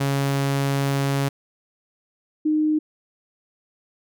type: tone pair in turn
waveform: sawtooth / sine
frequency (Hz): 138.59 / 307.2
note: C#3 / D#4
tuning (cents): 0 / -22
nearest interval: octave + major second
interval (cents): 1378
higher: second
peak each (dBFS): -16 / -17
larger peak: first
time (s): 0-1.29 / 2.45-2.79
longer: first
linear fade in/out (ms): 10
effects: none